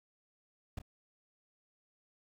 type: noise with echo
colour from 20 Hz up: brown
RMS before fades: -38 dBFS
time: 0.77-0.79 s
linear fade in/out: 5 ms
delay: 28 ms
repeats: 1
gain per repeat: -12 dB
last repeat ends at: 0.818 s
effects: none